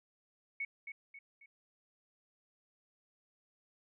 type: tone with echo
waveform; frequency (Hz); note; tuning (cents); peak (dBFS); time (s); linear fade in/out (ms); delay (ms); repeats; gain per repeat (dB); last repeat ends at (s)
sine; 2217; C#7; 0; -35; 0.6-0.65; 5; 270; 3; -7; 1.46
effects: none